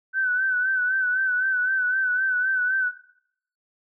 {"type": "tone with vibrato", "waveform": "sine", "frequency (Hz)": 1515, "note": "F#6", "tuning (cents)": 40, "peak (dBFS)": -20, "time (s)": [0.13, 2.92], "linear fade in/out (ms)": 50, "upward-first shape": "sine", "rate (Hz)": 3.9, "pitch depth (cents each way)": 52, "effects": ["noise-tail reverb RT60 0.7 s tail -19 dB re dry"]}